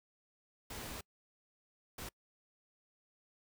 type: noise bursts at uneven times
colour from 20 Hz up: pink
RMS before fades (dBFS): -45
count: 2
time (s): 0.7-1.01 / 1.98-2.09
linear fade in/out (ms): 5
effects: noise-tail reverb RT60 0.1 s tail -26 dB re dry